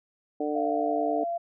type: harmonic tone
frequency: 149.2 Hz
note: D3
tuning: 28 cents sharp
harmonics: 2 / 3 / 4 / 5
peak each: -30 / -31 / -33 / -34 dBFS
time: 0.4-1.24 s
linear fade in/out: 5 ms
type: tone with pitch glide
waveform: sine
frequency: 688 to 684 Hz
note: F5 to F5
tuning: -26 to -36 cents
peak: -27 dBFS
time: 0.55-1.38 s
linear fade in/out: 10 ms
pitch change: -10 cents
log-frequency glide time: 0.85-1.26 s
effects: none

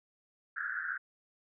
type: band-pass noise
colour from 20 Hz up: pink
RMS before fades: -37 dBFS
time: 0.56-0.98 s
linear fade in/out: 10 ms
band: 1400 to 1700 Hz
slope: 96 dB/octave
effects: none

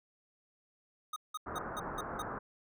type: tone bursts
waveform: square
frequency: 1244.5 Hz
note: D#6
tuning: in tune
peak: -37 dBFS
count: 6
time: 1.13-2.222 s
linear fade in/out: 5 ms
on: 32 ms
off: 180 ms
type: low-pass noise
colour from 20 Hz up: white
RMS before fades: -41 dBFS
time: 1.46-2.39 s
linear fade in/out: 10 ms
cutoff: 1500 Hz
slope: 48 dB/octave
effects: none

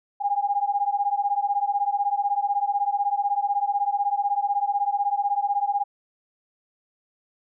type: beating tone pair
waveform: sine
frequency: 803 / 819 Hz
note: G5 / G#5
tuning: +41 / -24 cents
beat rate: 16 Hz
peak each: -24 dBFS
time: 0.2-5.84 s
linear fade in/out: 20 ms
effects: none

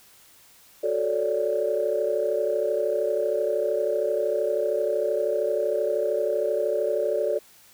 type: chord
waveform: sine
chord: D major seventh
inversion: first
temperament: equal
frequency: 370 / 440 / 554.4 / 587.3 Hz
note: F#4 / A4 / C#5 / D5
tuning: 0 / 0 / 0 / 0 cents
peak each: -30 / -26 / -29 / -25 dBFS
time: 0.83-7.39 s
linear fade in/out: 10 ms
effects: tanh soft clip ceiling -12 dBFS + white hiss -54 dBFS RMS until 7.73 s

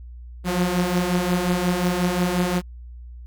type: beating tone pair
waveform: sawtooth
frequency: 174.61 / 180.21 Hz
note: F3 / F#3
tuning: 0 / -45 cents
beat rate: 5.6 Hz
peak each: -21 / -17 dBFS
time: 0.44-2.62 s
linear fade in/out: 50 ms
effects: added 60 Hz sine -36 dBFS peak until 3.26 s + Opus 48 kbps

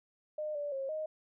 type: tone with pitch steps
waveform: sine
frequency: 609 / 582 / 540 / 622 Hz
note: D#5 / D5 / C#5 / D#5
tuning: -37 / -16 / -45 / -1 cents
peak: -34 dBFS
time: 0.38-1.06 s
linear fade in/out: 5 ms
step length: 170 ms
effects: none

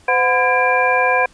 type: tone cluster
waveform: sine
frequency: 510 / 732 / 1011 / 1629 / 2375 Hz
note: C5 / F#5 / B5 / G#6 / D7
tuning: -44 / -19 / +40 / -34 / +19 cents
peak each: -19 dBFS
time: 0.08-1.26 s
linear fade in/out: 5 ms
effects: pink hiss -50 dBFS RMS until 1.33 s + resampled to 22050 Hz

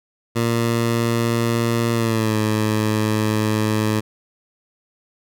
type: tone with pitch glide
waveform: 15% pulse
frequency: 116.5 to 108.07 Hz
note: A#2 to A2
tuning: -1 to -31 cents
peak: -11 dBFS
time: 0.35-4.01 s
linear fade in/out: 20 ms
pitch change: -130 cents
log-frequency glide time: 1.93-2.36 s
effects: none

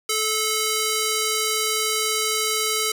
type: tone with band-pass filter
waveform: square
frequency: 434.5 Hz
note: A4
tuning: 22 cents flat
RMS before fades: -23 dBFS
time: 0.09-2.92 s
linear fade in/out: 5 ms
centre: 7700 Hz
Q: 0.52
effects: none

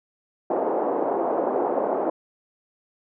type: band-pass noise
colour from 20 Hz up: pink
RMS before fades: -24 dBFS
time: 0.5-2.1 s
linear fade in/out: 5 ms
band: 340 to 840 Hz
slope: 24 dB/octave
effects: none

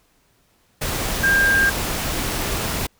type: tone in noise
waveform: sine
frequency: 1600 Hz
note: G6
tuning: 35 cents sharp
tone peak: -14 dBFS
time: 1.23-1.7 s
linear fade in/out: 10 ms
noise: pink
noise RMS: -24 dBFS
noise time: 0.81-2.87 s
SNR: +7 dB
effects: pink hiss -61 dBFS RMS until 2.99 s

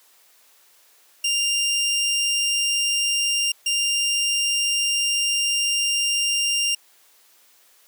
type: tone bursts at uneven times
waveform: 20% pulse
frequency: 2794 Hz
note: F7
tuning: in tune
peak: -15 dBFS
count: 2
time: 1.24-3.52 / 3.66-6.75 s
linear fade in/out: 5 ms
effects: white hiss -56 dBFS RMS until 7.87 s + high-pass 400 Hz 12 dB/octave

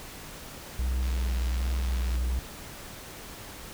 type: tone with vibrato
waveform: triangle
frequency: 62.1 Hz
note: B1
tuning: 10 cents sharp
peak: -23 dBFS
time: 0.79-2.39 s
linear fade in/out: 0 ms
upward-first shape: sine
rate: 1.3 Hz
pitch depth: 26 cents each way
type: click train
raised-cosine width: 0.2 ms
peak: -25 dBFS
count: 93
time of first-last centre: 1.03-2.155 s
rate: 81.8 Hz
effects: pink hiss -43 dBFS RMS until 3.73 s

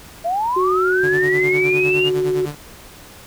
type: linear sweep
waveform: sine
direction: up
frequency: 650 to 2863 Hz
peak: -17 dBFS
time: 0.24-2.1 s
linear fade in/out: 20 ms
type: tone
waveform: sine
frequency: 370 Hz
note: F#4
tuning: in tune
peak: -16 dBFS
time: 0.56-2.46 s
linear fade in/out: 10 ms
type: tone with tremolo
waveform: sawtooth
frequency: 146.83 Hz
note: D3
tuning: in tune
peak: -20 dBFS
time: 1.03-2.55 s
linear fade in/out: 5 ms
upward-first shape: sine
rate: 9.8 Hz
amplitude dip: 75%
effects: pink hiss -41 dBFS RMS until 3.26 s

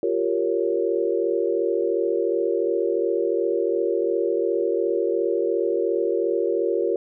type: chord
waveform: sine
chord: G half-diminished seventh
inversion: third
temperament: equal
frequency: 349.2 / 392 / 466.2 / 554.4 Hz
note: F4 / G4 / Bb4 / Db5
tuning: 0 / 0 / 0 / 0 cents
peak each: -25 / -25 / -24 / -28 dBFS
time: 0.03-6.96 s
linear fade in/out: 2 ms
effects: none

